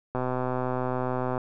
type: click train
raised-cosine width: 1 ms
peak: -15 dBFS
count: 157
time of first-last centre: 0.15-1.378 s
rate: 127 Hz
effects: none